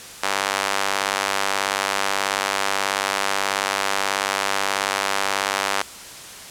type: tone with high-pass filter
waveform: sawtooth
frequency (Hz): 98.4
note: G2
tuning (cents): +7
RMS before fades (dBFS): -23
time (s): 0.23-5.82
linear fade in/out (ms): 5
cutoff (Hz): 910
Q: 0.85
effects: white hiss -38 dBFS RMS until 6.5 s + low-pass 10000 Hz 12 dB/octave